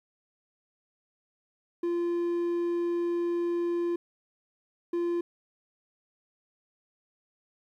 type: tone pair in turn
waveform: triangle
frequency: 345.1 / 345.1 Hz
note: F4 / F4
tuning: -21 / -21 cents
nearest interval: unison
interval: 0 cents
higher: neither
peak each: -24 dBFS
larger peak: neither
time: 1.83-3.96 / 4.93-5.21 s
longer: first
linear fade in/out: 5 ms
effects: 11-bit